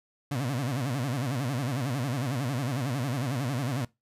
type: tone with vibrato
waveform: 30% pulse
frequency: 130.81 Hz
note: C3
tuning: in tune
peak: -25 dBFS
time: 0.31-3.85 s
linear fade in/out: 5 ms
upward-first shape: sine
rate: 11 Hz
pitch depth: 200 cents each way
effects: noise-tail reverb RT60 0.2 s tail -21 dB re dry + resampled to 32000 Hz